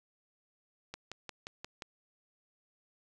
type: click train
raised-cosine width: 0.2 ms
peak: -24 dBFS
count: 6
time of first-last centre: 0.94-1.822 s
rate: 5.67 Hz
effects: none